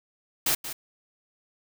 white noise with echo, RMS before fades -24 dBFS, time 0.46-0.55 s, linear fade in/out 5 ms, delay 180 ms, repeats 1, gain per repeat -11 dB, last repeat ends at 0.73 s, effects none

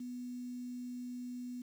sine tone with quantisation, 246.9 Hz, B3, in tune, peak -40 dBFS, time 0-1.62 s, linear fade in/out 5 ms, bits 10, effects none

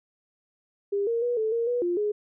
sine tone with pitch steps, 402.2 / 464.1 / 484 / 438 / 464.5 / 486.6 / 350.3 / 417.7 Hz, G4 / A#4 / B4 / A4 / A#4 / B4 / F4 / G#4, +44 / -8 / -35 / -8 / -6 / -26 / +5 / +10 cents, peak -23 dBFS, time 0.92-2.12 s, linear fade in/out 10 ms, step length 150 ms, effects none

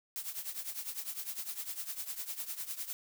blue noise with tremolo, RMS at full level -37 dBFS, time 0.16-2.93 s, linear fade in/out 0 ms, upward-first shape triangle, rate 9.9 Hz, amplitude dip 85%, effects none

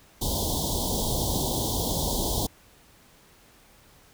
pink band-stop noise, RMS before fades -27 dBFS, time 0.21-2.47 s, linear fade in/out 10 ms, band 1000 to 3200 Hz, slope 96 dB/octave, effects pink hiss -56 dBFS RMS until 4.13 s

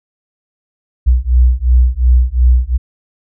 sine beating tone pair, 60.5 / 63.3 Hz, B1 / B1, -35 / +43 cents, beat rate 2.8 Hz, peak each -10 dBFS, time 1.06-2.78 s, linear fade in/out 20 ms, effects none

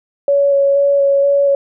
sine tone with vibrato, 560 Hz, C#5, 18 cents sharp, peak -9 dBFS, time 0.28-1.55 s, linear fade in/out 2 ms, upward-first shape square, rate 2.1 Hz, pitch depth 10 cents each way, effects none

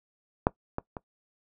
clicks, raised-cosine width 1 ms, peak -6 / -16 / -22 dBFS, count 3, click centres 0.469 / 0.784 / 0.968 s, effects noise-tail reverb RT60 0.1 s tail -21 dB re dry

